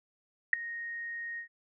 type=tone with ADSR envelope; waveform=sine; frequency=1864.7 Hz; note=A#6; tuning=in tune; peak=-15 dBFS; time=0.53-1.48 s; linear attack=3 ms; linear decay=6 ms; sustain=-21 dB; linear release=97 ms; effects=none